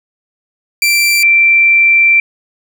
sawtooth / sine tone pair in turn, 2349 / 2349 Hz, D7 / D7, 0 / 0 cents, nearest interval unison, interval 0 cents, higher neither, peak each -5 dBFS, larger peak neither, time 0.82-1.23 / 1.23-2.2 s, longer second, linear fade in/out 2 ms, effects none

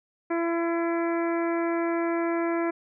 harmonic tone with a mistuned harmonic, 336.7 Hz, E4, 37 cents sharp, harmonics 1 / 2 / 3 / 4 / 5 / 6 / 7, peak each -25 / -31 / -35 / -37 / -39 / -41 / -42 dBFS, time 0.3-2.71 s, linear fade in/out 10 ms, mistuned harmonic 7, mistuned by -31 cents, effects none

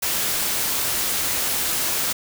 white noise, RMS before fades -23 dBFS, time 0.02-2.13 s, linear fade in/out 10 ms, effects none

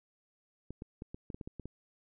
clicks, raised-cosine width 3 ms, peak -29 dBFS, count 10, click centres 0.706 / 0.821 / 1.021 / 1.145 / 1.302 / 1.345 / 1.412 / 1.475 / 1.597 / 1.656 s, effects none

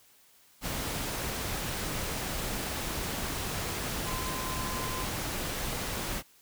sine tone in noise, 1031 Hz, C6, 26 cents flat, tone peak -38 dBFS, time 4.04-5.07 s, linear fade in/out 50 ms, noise pink, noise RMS -34 dBFS, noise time 0.61-6.23 s, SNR -7 dB, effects white hiss -61 dBFS RMS until 6.41 s

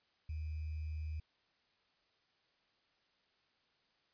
sine tone with sample-and-hold, 77.78 Hz, D#2, in tune, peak -38 dBFS, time 0.29-1.2 s, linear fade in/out 5 ms, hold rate 2450 Hz, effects white hiss -75 dBFS RMS until 4.13 s + resampled to 11025 Hz

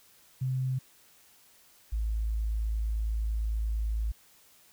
sine tone pair in turn, 130 / 54.44 Hz, C3 / A1, -11 / -18 cents, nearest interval octave + minor third, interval 1507 cents, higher first, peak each -27 dBFS, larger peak neither, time 0.41-0.79 / 1.92-4.12 s, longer second, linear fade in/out 10 ms, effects white hiss -60 dBFS RMS until 4.72 s

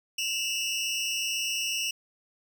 25% pulse tone pair together, 2682 / 2894 Hz, E7 / F#7, +29 / -39 cents, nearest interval minor second, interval 132 cents, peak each -27 dBFS, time 0.18-1.91 s, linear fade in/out 5 ms, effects none

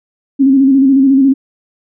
sine tone with vibrato, 270.1 Hz, C#4, 45 cents flat, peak -5 dBFS, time 0.39-1.34 s, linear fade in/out 20 ms, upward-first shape square, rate 14 Hz, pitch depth 44 cents each way, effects none

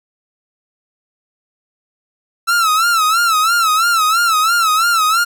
45% pulse tone with vibrato, 1326 Hz, E6, 10 cents sharp, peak -11 dBFS, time 2.47-5.25 s, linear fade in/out 20 ms, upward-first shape sine, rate 3 Hz, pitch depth 110 cents each way, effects none

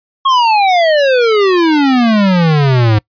square exponential sweep, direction down, 1101 to 103.83 Hz, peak -8 dBFS, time 0.25-2.99 s, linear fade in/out 10 ms, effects noise-tail reverb RT60 0.1 s tail -25 dB re dry + resampled to 11025 Hz

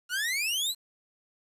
sawtooth exponential sweep, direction up, 1396.9 to 4186 Hz, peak -24 dBFS, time 0.09-0.75 s, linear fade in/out 50 ms, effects resampled to 32000 Hz + 9-bit

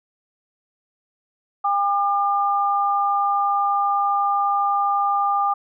sine tone pair together, 804.2 / 1202 Hz, G5 / D6, +44 / +40 cents, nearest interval perfect fifth, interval 696 cents, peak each -20 dBFS, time 1.64-5.54 s, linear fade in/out 10 ms, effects none

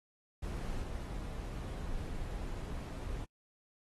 brown noise with level steps, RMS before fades -38 / -40 dBFS, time 0.42-3.25 s, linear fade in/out 10 ms, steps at 0.83 s, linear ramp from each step 10 ms, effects noise-tail reverb RT60 0.1 s tail -26 dB re dry + AAC 32 kbps

